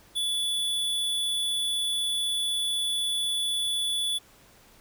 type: tone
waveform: square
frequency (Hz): 3444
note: A7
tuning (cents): -38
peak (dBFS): -26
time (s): 0.15-4.19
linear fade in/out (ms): 20
effects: pink hiss -56 dBFS RMS until 4.8 s